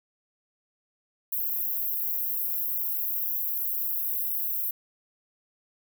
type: high-pass noise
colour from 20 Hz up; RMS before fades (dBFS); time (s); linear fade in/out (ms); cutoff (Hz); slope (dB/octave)
pink; -29; 1.32-4.71; 5; 12000; 96
effects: none